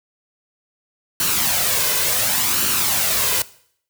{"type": "noise with flanger", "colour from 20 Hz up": "white", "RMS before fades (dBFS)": -19, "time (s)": [1.2, 3.42], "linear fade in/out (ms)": 2, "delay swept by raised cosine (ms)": [0.69, 1.99], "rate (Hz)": 0.69, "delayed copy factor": 0.5, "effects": ["noise-tail reverb RT60 0.6 s tail -19 dB re dry", "high-pass 60 Hz 12 dB/octave"]}